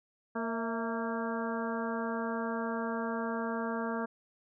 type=harmonic tone with a mistuned harmonic; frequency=229.8 Hz; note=A#3; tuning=25 cents flat; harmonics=1 / 2 / 3 / 4 / 5 / 6 / 7; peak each=-35 / -38 / -40 / -41 / -42 / -43 / -43 dBFS; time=0.35-4.06 s; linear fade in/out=10 ms; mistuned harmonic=3; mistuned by=-64 cents; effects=none